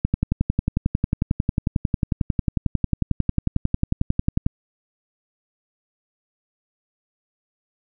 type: click train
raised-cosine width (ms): 5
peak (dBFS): -6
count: 50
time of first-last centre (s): 0.05-4.464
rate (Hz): 11.1
effects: none